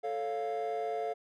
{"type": "chord", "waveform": "triangle", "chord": "A augmented", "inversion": "none", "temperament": "equal", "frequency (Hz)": [440, 554.4, 698.5], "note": ["A4", "C#5", "E#5"], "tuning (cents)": [0, 0, 0], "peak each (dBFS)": [-33, -38, -32], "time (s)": [0.03, 1.14], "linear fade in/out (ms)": 20, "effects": ["tanh soft clip ceiling -24 dBFS"]}